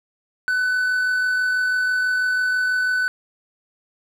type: tone with amplitude modulation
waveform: triangle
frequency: 1500 Hz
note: F#6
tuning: 23 cents sharp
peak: -15 dBFS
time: 0.48-3.08 s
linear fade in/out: 0 ms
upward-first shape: sine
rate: 46.1 Hz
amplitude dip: 25%
effects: none